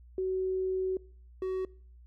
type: tone pair in turn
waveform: sine / triangle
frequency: 375.2 / 375.2 Hz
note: F#4 / F#4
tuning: +24 / +24 cents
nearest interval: unison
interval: 0 cents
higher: neither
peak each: -28 dBFS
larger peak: neither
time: 0.18-0.97 / 1.42-1.65 s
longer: first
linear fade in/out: 2 ms
effects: noise-tail reverb RT60 0.5 s tail -23 dB re dry + added 60 Hz sine -51 dBFS peak until 2.06 s